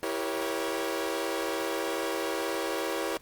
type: chord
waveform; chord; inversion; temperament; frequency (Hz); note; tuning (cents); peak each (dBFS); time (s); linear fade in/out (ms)
sawtooth; E diminished seventh; none; equal with one note detuned; 329.6 / 392 / 476 / 554.4; E4 / G4 / Bb4 / Db5; 0 / 0 / +36 / 0; -31; 0.03-3.17; 0
effects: pink hiss -57 dBFS RMS until 3.21 s + Opus 24 kbps